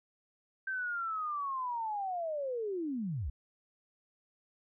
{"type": "linear sweep", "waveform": "sine", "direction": "down", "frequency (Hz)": [1568, 54.1], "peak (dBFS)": -33, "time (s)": [0.67, 3.3], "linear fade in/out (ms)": 5, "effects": []}